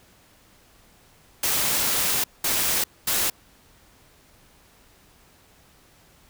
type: noise bursts at uneven times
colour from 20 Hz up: white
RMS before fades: -23 dBFS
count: 3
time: 1.43-2.24 / 2.44-2.84 / 3.07-3.3 s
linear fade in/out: 5 ms
effects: pink hiss -56 dBFS RMS until 6.29 s

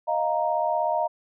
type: chord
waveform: sine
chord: Eb suspended second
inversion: none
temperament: equal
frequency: 622.3 / 698.5 / 932.3 Hz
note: Eb5 / F5 / Bb5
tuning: 0 / 0 / 0 cents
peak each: -26 dBFS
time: 0.07-1.08 s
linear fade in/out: 20 ms
effects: none

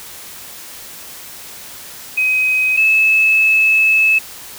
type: tone pair in turn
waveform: sine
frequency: 2525 / 2600 Hz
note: D#7 / E7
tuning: +25 / -24 cents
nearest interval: minor second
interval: 51 cents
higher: second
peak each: -12 / -9 dBFS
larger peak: second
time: 2.17-2.77 / 2.77-4.19 s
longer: second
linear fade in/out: 10 ms
effects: white hiss -34 dBFS RMS until 4.58 s

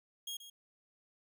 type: tone with echo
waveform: sawtooth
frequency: 3268 Hz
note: G#7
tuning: 29 cents flat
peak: -36 dBFS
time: 0.27-0.37 s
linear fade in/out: 5 ms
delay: 130 ms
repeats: 1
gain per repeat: -11 dB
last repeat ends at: 0.5 s
effects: none

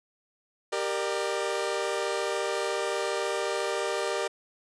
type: chord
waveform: sawtooth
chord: G minor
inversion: none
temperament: equal with one note detuned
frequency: 392 / 466.2 / 599.7 Hz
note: G4 / Bb4 / D5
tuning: 0 / 0 / +36 cents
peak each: -28 dBFS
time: 0.72-4.28 s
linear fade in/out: 10 ms
effects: resampled to 22050 Hz

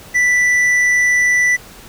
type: tone with tanh clipping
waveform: triangle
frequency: 1975.5 Hz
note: B6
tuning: in tune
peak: -12 dBFS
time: 0.14-1.57 s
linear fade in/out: 20 ms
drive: 11 dB
effects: pink hiss -39 dBFS RMS until 1.88 s

